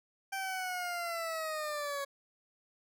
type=linear sweep; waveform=20% pulse; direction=down; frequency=782 to 554.4 Hz; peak=-30 dBFS; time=0.32-2.05 s; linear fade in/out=10 ms; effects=none